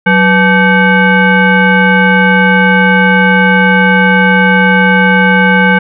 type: tone with frequency modulation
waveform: sine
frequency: 866 Hz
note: A5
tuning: 28 cents flat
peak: -4 dBFS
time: 0.06-5.79 s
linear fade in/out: 10 ms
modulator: 680 Hz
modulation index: 1.8
effects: none